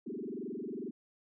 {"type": "tone with frequency modulation", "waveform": "sine", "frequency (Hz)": 311.1, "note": "D#4", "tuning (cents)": 0, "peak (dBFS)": -37, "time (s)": [0.06, 0.91], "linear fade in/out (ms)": 10, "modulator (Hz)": 22.2, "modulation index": 4.6, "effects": []}